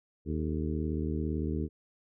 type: harmonic tone with a mistuned harmonic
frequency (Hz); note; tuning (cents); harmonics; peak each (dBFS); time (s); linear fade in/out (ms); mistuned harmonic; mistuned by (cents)
77.78; D#2; 0; 1 / 2 / 3 / 4 / 5 / 6; -33 / -36 / -36 / -37 / -40 / -43; 0.25-1.69; 50; 6; -91
effects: none